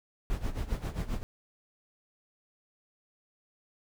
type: noise with tremolo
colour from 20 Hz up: brown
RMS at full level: -30 dBFS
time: 0.3-1.23 s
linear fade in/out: 0 ms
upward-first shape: sine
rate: 7.5 Hz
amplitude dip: 80%
effects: none